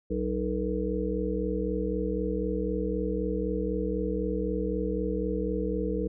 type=harmonic tone with a mistuned harmonic; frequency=62.3 Hz; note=B1; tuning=16 cents sharp; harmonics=1 / 3 / 5 / 7 / 8; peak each=-33 / -33 / -33 / -33 / -33 dBFS; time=0.1-6.08 s; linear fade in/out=10 ms; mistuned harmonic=8; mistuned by=-65 cents; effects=none